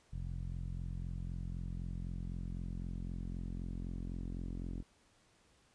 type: tone with low-pass filter sweep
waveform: sawtooth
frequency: 43.9 Hz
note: F1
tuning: 10 cents sharp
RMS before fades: -41 dBFS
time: 0.12-4.83 s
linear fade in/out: 20 ms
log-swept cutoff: 140 to 270 Hz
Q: 2
effects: pink hiss -69 dBFS RMS until 5.74 s + resampled to 22050 Hz